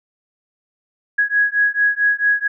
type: beating tone pair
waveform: sine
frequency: 1661.2 / 1665.7 Hz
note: G#6 / G#6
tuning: 0 / +5 cents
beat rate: 4.5 Hz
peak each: -17 dBFS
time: 1.18-2.48 s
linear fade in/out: 10 ms
effects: none